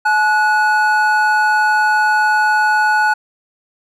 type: tone pair together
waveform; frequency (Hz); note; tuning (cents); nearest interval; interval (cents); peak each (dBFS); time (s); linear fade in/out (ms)
triangle; 855.3 / 1468; A5 / F#6; -49 / -14; major sixth; 935; -12; 0.05-3.14; 10
effects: none